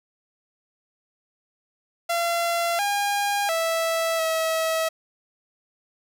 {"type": "tone with pitch steps", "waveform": "sawtooth", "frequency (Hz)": [683, 811, 657, 646], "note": ["F5", "G#5", "E5", "E5"], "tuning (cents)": [-39, -41, -6, -35], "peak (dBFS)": -18, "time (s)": [2.09, 4.89], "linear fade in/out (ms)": 10, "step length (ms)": 700, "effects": []}